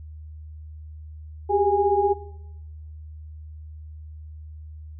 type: tone cluster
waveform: sine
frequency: 388.4 / 404.4 / 822 Hz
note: G4 / G#4 / G#5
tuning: -16 / -46 / -18 cents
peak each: -22 dBFS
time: 1.49-2.14 s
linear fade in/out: 20 ms
effects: noise-tail reverb RT60 1.0 s tail -18 dB re dry + added 77 Hz sine -37 dBFS peak until 4.99 s